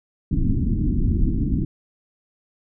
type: low-pass noise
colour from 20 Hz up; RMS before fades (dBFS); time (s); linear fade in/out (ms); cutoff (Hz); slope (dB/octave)
pink; -20; 0.31-1.65; 5; 310; 48
effects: none